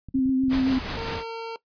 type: clicks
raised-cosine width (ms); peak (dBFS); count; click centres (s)
5; -27; 12; 0.087 / 0.156 / 0.189 / 0.258 / 0.293 / 0.437 / 0.483 / 0.63 / 0.678 / 0.771 / 0.805 / 0.891
type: tone with vibrato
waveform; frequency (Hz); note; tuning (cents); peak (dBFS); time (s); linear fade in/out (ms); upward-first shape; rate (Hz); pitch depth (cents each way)
sine; 262.9; C4; +8; -19; 0.14-0.79; 10; sine; 7.7; 25
type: noise with tremolo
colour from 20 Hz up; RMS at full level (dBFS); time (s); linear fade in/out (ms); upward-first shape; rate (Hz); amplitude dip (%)
pink; -30; 0.49-1.24; 50; sine; 5.3; 40
type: tone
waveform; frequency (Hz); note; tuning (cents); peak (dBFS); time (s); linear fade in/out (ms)
25% pulse; 455.7; A#4; -39; -27; 0.97-1.56; 2
effects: noise-tail reverb RT60 0.1 s tail -18 dB re dry + resampled to 11025 Hz